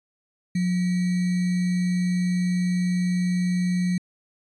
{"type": "tone with sample-and-hold", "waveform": "sine", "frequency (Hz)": 180, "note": "F#3", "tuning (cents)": -47, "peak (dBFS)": -20, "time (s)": [0.55, 3.98], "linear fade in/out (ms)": 5, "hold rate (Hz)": 2100, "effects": ["resampled to 22050 Hz"]}